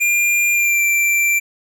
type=tone with pitch glide; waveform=square; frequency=2400 to 2352 Hz; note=D7 to D7; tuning=+37 to +2 cents; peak=-14 dBFS; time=0-1.4 s; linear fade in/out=20 ms; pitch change=-35 cents; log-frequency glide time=0.53-0.82 s; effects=none